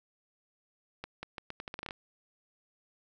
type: accelerating click train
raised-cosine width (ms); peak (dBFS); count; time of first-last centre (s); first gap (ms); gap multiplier
0.3; -23; 12; 1.04-1.908; 190; 0.8
effects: none